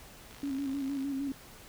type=click train; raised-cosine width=0.2 ms; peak=-34 dBFS; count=40; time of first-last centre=0.31-1.026 s; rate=54.5 Hz
type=tone with vibrato; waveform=sine; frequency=274.7 Hz; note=C#4; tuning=16 cents flat; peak=-31 dBFS; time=0.43-1.32 s; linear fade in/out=2 ms; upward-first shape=square; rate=6.5 Hz; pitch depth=42 cents each way
effects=pink hiss -52 dBFS RMS until 1.68 s